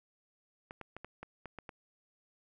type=clicks; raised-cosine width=0.5 ms; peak=-29 dBFS; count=8; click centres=0.709 / 0.813 / 0.966 / 1.046 / 1.23 / 1.457 / 1.587 / 1.692 s; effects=none